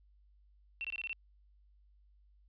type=tone bursts; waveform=sine; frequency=2700 Hz; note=E7; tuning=41 cents sharp; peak=-36 dBFS; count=6; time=0.81-1.13 s; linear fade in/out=0 ms; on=35 ms; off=22 ms; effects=added 50 Hz sine -62 dBFS peak until 2.48 s + resampled to 11025 Hz